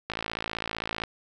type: click train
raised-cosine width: 0.3 ms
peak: -14 dBFS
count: 53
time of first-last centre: 0.1-1.037 s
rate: 55.5 Hz
effects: none